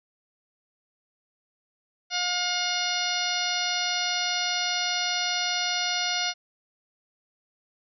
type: harmonic tone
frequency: 715 Hz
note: F5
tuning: 41 cents sharp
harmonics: 1 / 2 / 3 / 4 / 5 / 6 / 7 / 8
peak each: -33 / -33 / -33 / -33 / -33 / -33 / -33 / -33 dBFS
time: 2.1-6.34 s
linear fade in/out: 50 ms
effects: none